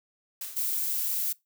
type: noise with exponential decay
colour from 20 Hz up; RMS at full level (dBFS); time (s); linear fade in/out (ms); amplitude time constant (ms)
blue; -33; 0.41-0.86; 5; 97
type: noise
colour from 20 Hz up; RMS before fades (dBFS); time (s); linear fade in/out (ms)
violet; -29; 0.56-1.33; 10
effects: noise-tail reverb RT60 0.2 s tail -22 dB re dry